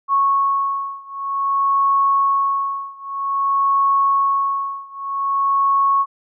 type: beating tone pair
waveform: sine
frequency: 1103 / 1103.52 Hz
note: C#6 / C#6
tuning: -9 / -8 cents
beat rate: 0.52 Hz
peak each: -18 / -19 dBFS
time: 0.08-6.06 s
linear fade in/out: 50 ms
effects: none

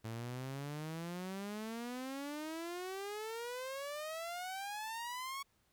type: exponential sweep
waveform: sawtooth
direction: up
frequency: 110 to 1119 Hz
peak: -37 dBFS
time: 0.04-5.43 s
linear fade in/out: 10 ms
effects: pink hiss -75 dBFS RMS until 5.72 s

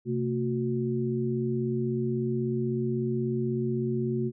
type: tone cluster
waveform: sine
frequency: 129.6 / 225.9 / 364.8 Hz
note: C3 / A3 / F#4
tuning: -16 / +46 / -24 cents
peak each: -30 dBFS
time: 0.05-4.32 s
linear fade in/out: 50 ms
effects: none

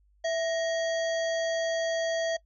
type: harmonic tone with a mistuned harmonic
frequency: 659.3 Hz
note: E5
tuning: in tune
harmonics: 1 / 3 / 5 / 7 / 9 / 10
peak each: -26 / -36 / -40 / -43 / -45 / -46 dBFS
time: 0.24-2.37 s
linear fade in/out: 10 ms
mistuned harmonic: 3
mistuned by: -94 cents
effects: noise-tail reverb RT60 0.1 s tail -22 dB re dry + added 50 Hz sine -61 dBFS peak until 2.45 s

